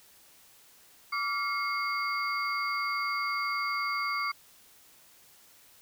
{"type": "tone cluster", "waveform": "sine", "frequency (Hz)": [1156, 1388, 2162, 4674], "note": ["D6", "F6", "C#7", "D8"], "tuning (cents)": [-28, -11, -44, -9], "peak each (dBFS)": [-31, -38, -33, -39], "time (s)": [1.12, 4.32], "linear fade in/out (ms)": 10, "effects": ["white hiss -58 dBFS RMS until 5.81 s"]}